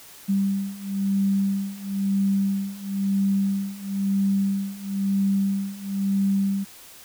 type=beating tone pair; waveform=sine; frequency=196 / 197 Hz; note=G3 / G3; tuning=0 / +9 cents; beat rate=1 Hz; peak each=-25 / -23 dBFS; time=0.28-6.65 s; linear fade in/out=20 ms; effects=white hiss -46 dBFS RMS until 7.04 s